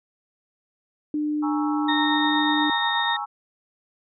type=tone; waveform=sine; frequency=299.9 Hz; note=D4; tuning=36 cents sharp; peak=-22 dBFS; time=1.14-2.7 s; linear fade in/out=2 ms
type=chord; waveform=sine; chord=A# half-diminished seventh; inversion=third; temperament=equal; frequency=830.6 / 932.3 / 1108.7 / 1318.5 Hz; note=G#5 / A#5 / C#6 / E6; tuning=0 / 0 / 0 / 0 cents; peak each=-30 / -34 / -34 / -32 dBFS; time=1.42-3.26 s; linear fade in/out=20 ms
type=harmonic tone; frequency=924 Hz; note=A#5; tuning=16 cents flat; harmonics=1 / 2 / 4; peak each=-26 / -26 / -26 dBFS; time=1.88-3.17 s; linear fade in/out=10 ms
effects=none